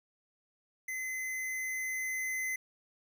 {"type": "tone with level ramp", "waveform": "square", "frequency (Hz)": 2044, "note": "C7", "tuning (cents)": -41, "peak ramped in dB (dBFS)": [-36, -33], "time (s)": [0.88, 2.56], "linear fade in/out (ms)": 5, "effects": []}